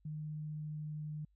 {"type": "tone with pitch glide", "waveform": "sine", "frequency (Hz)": [152.8, 151.74], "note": ["D#3", "D#3"], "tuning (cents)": [-31, -43], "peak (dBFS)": -39, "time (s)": [0.05, 1.25], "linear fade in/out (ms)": 5, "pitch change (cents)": -12, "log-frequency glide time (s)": [0.17, 1.12], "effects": ["added 50 Hz sine -68 dBFS peak until 1.35 s"]}